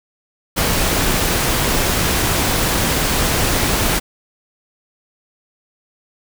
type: noise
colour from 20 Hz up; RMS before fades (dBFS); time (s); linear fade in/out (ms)
pink; -17; 0.56-4; 20
effects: none